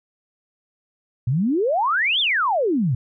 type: exponential two-way sweep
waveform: sine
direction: up then down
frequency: 113.3 to 3649 to 113.3 Hz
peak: -17 dBFS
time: 1.27-2.95 s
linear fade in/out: 5 ms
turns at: 2.2 s
effects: none